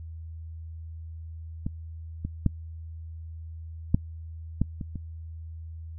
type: clicks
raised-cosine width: 5 ms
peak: -16 / -19 / -9 / -7 / -10 / -20 / -22 dBFS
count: 7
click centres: 1.665 / 2.25 / 2.463 / 3.945 / 4.616 / 4.812 / 4.957 s
effects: noise-tail reverb RT60 0.1 s tail -24 dB re dry + added 81 Hz sine -37 dBFS peak until 5.98 s